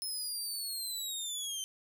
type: linear sweep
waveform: 20% pulse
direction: down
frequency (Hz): 5210 to 3087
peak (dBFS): -30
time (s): 0.02-1.64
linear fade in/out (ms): 0
effects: none